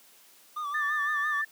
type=tone with vibrato; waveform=triangle; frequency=1184 Hz; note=D6; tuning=14 cents sharp; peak=-29 dBFS; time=0.56-1.42 s; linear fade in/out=10 ms; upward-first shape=sine; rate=5.9 Hz; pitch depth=70 cents each way
type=tone; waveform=sine; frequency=1770 Hz; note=A6; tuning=10 cents sharp; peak=-27 dBFS; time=0.74-1.45 s; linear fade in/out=10 ms
effects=white hiss -57 dBFS RMS until 1.51 s + high-pass 200 Hz 12 dB/octave